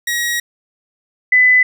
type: tone pair in turn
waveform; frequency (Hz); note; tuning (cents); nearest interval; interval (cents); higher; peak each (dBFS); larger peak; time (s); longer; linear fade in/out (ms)
sawtooth / sine; 1900 / 2004; A#6 / B6; +33 / +25; minor second; 92; second; -13 / -7; second; 0.07-0.4 / 1.32-1.63; first; 5
effects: none